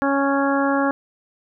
harmonic tone, 277.2 Hz, C#4, in tune, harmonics 1 / 2 / 3 / 4 / 5 / 6, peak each -20 / -23 / -25 / -26 / -27 / -28 dBFS, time 0.02-0.91 s, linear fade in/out 0 ms, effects none

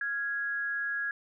sine tone pair together, 1399 / 1661.2 Hz, F6 / G#6, +3 / 0 cents, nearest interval minor third, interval 297 cents, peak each -39 / -30 dBFS, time 0.01-1.11 s, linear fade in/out 2 ms, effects none

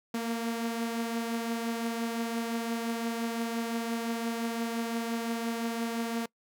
sawtooth beating tone pair, 230 / 235.8 Hz, A#3 / A#3, -23 / +20 cents, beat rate 5.8 Hz, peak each -27 / -35 dBFS, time 0.14-6.26 s, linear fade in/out 5 ms, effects noise-tail reverb RT60 0.1 s tail -24 dB re dry

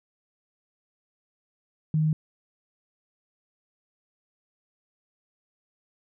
sine tone, 155.56 Hz, D#3, in tune, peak -20 dBFS, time 1.94-2.13 s, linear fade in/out 2 ms, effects none

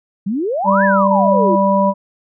sine exponential two-way sweep, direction up then down, 181.3 to 1791 to 320.2 Hz, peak -16 dBFS, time 0.26-1.56 s, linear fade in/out 10 ms, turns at 0.84 s
harmonic tone, 196 Hz, G3, in tune, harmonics 1 / 3 / 5, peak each -15 / -15 / -15 dBFS, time 0.64-1.94 s, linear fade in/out 50 ms
effects none

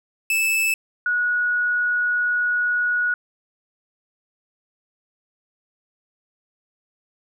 45% pulse / sine tone pair in turn, 2626 / 1459 Hz, E7 / F#6, -7 / -25 cents, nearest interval minor seventh, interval 1018 cents, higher first, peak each -18 dBFS, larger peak neither, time 0.3-0.74 / 1.06-3.14 s, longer second, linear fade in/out 2 ms, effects none

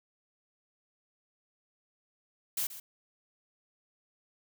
blue noise with echo, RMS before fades -32 dBFS, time 2.57-2.67 s, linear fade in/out 5 ms, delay 130 ms, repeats 1, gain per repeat -13 dB, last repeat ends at 2.8 s, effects none

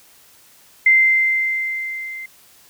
sine tone with level ramp, 2082 Hz, C7, 9 cents flat, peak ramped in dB -8 to -29 dBFS, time 0.86-2.26 s, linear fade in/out 5 ms, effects white hiss -50 dBFS RMS until 2.69 s

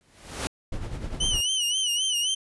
pink noise with exponential growth, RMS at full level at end -27 dBFS, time 0.01-0.47 s, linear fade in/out 0 ms, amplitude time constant 99 ms
brown noise with tremolo, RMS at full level -29 dBFS, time 0.72-1.41 s, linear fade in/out 5 ms, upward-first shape sine, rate 10 Hz, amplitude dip 55%
sawtooth tone with vibrato, 2975 Hz, F#7, 9 cents sharp, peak -20 dBFS, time 1.2-2.35 s, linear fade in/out 10 ms, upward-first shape sine, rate 3.8 Hz, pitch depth 93 cents each way
effects resampled to 24000 Hz

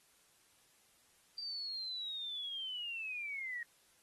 sine linear sweep, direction down, 4699 to 1864.7 Hz, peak -39 dBFS, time 1.38-3.63 s, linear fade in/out 2 ms, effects white hiss -69 dBFS RMS until 4.02 s + AAC 32 kbps

